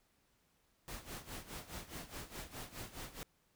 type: noise with tremolo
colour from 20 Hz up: pink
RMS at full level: -45 dBFS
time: 0.88-3.23 s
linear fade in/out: 0 ms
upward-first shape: sine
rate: 4.8 Hz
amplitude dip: 80%
effects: pink hiss -75 dBFS RMS until 3.55 s